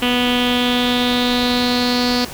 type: tone with low-pass filter sweep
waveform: sawtooth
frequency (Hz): 245.9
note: B3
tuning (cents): -7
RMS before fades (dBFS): -17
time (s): 0.02-2.25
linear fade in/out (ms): 5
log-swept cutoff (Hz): 3000 to 4600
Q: 6.2
effects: pink hiss -32 dBFS RMS until 2.33 s